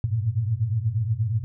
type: tone cluster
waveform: sine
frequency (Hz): 97 / 109 / 117.4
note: G2 / A2 / A#2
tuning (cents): -18 / -16 / +13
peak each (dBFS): -29 / -25 / -25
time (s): 0.04-1.44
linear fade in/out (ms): 0
effects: none